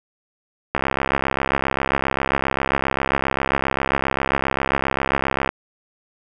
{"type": "click train", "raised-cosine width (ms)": 0.5, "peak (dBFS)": -4, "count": 321, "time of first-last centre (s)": [0.75, 5.491], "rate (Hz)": 67.5, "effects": []}